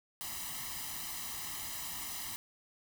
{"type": "noise with comb filter", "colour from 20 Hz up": "white", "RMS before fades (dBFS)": -41, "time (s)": [0.21, 2.36], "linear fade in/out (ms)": 0, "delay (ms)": 1, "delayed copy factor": 0.8, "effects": []}